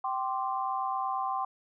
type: chord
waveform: sine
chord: G suspended fourth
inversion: none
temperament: equal with one note detuned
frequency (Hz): 776.3 / 1046.5 / 1174.7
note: G5 / C6 / D6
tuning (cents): -17 / 0 / 0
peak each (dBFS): -32 / -32 / -37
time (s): 0.04-1.45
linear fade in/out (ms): 5
effects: none